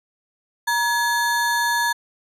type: ring-modulated tone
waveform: square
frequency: 1318.5 Hz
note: E6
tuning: in tune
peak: -16 dBFS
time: 0.67-1.93 s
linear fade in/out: 10 ms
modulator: 374 Hz
effects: resampled to 32000 Hz